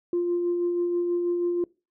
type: tone with tremolo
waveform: sine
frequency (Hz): 349.2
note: F4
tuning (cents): 0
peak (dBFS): -20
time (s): 0.13-1.64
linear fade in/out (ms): 2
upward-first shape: sine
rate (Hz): 6.2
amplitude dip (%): 30
effects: noise-tail reverb RT60 0.3 s tail -24 dB re dry + tanh soft clip ceiling -18 dBFS